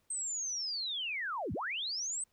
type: linear two-way sweep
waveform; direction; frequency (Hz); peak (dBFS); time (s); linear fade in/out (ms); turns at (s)
sine; down then up; 8372 to 65 to 8372; -34; 0.1-2.24; 5; 1.53
effects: pink hiss -75 dBFS RMS until 2.32 s